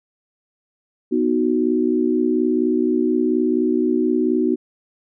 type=chord; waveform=sine; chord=B major; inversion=none; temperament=equal; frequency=246.9 / 311.1 / 370 Hz; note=B3 / D#4 / F#4; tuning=0 / 0 / 0 cents; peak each=-20 dBFS; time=1.11-4.56 s; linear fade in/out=20 ms; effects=none